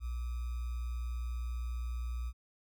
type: tone with sample-and-hold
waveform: sine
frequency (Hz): 60.1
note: B1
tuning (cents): -46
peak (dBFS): -34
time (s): 0-2.33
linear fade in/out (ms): 50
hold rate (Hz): 1225
effects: none